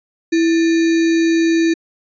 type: tone with sample-and-hold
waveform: sine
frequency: 329.6 Hz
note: E4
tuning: in tune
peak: -11 dBFS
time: 0.32-1.74 s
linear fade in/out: 10 ms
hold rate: 2100 Hz
effects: resampled to 16000 Hz